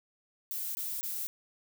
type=noise bursts; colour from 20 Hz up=violet; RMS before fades=-36 dBFS; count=3; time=0.51-1.27 s; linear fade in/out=0 ms; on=240 ms; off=20 ms; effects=none